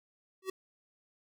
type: tone with exponential growth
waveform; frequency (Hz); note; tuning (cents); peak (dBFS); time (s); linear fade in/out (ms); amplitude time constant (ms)
square; 379.3; F#4; +43; -31; 0.42-0.5; 5; 17
effects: none